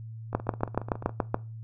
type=two click trains; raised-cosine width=1 ms; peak=-10 / -23 dBFS; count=8 / 12; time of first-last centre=0.35-1.344 / 0.33-1.094 s; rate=7.04 / 14.4 Hz; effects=noise-tail reverb RT60 0.3 s tail -20 dB re dry + added 112 Hz sine -38 dBFS peak until 1.63 s